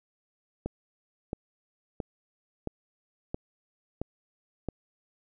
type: click train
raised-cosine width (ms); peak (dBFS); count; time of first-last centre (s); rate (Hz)
2; -18; 7; 0.66-4.687; 1.49
effects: none